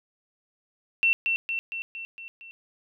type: tone with echo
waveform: sine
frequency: 2702 Hz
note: E7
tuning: 42 cents sharp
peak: -18 dBFS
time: 1.03-1.13 s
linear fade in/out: 0 ms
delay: 230 ms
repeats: 6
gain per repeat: -4 dB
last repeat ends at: 2.51 s
effects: none